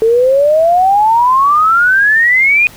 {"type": "exponential sweep", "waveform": "sine", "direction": "up", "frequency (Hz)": [440, 2489], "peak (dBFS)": -6, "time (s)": [0.02, 2.67], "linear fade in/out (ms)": 0, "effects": ["pink hiss -37 dBFS RMS until 2.76 s"]}